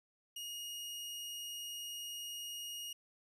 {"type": "tone", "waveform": "sawtooth", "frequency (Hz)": 2870, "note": "F7", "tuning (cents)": 47, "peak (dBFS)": -39, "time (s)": [0.36, 2.93], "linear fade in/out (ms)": 5, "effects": ["resampled to 32000 Hz"]}